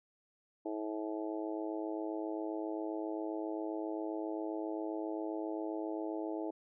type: harmonic tone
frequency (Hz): 107.5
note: A2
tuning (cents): -40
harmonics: 3 / 4 / 5 / 6 / 7 / 8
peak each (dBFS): -38 / -43 / -46 / -44 / -51 / -48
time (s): 0.65-6.51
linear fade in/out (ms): 10
effects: none